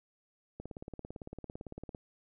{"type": "click train", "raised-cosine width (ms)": 2, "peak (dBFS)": -29, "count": 25, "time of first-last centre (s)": [0.6, 1.948], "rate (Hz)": 17.8, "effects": []}